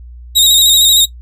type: tone with vibrato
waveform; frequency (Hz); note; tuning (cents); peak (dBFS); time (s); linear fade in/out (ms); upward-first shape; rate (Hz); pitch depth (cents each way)
sawtooth; 3757; A#7; +13; -3; 0.35-1.06; 20; square; 13; 34
effects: noise-tail reverb RT60 0.1 s tail -18 dB re dry + added 60 Hz sine -30 dBFS peak until 1.21 s